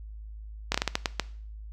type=slowing click train; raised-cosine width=0.2 ms; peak=-7 dBFS; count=8; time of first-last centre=0.72-1.197 s; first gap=24 ms; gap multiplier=1.34; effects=noise-tail reverb RT60 0.5 s tail -19 dB re dry + added 53 Hz sine -39 dBFS peak until 1.72 s